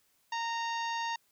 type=harmonic tone; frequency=925 Hz; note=A#5; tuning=14 cents flat; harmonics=1 / 2 / 3 / 4 / 5 / 6 / 7; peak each=-33 / -39 / -43 / -45 / -47 / -49 / -50 dBFS; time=0.32-1.16 s; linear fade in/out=5 ms; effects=white hiss -71 dBFS RMS until 1.31 s